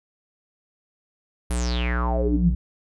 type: tone with low-pass filter sweep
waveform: square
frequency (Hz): 60.4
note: B1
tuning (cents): -38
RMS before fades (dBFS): -22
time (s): 1.5-2.55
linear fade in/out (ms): 5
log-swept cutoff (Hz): 11000 to 120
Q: 9.1
effects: none